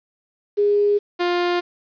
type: tone pair in turn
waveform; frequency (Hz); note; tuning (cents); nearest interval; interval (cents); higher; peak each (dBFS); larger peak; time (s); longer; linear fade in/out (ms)
sine / sawtooth; 410.5 / 351.9; G#4 / F4; -20 / +13; minor third; 267; first; -14; neither; 0.57-0.99 / 1.19-1.61; neither; 20
effects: resampled to 11025 Hz + 8-bit